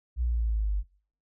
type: linear sweep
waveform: sine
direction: down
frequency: 61.74 to 48.31 Hz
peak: -24 dBFS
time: 0.16-0.84 s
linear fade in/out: 50 ms
effects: noise-tail reverb RT60 0.5 s tail -25 dB re dry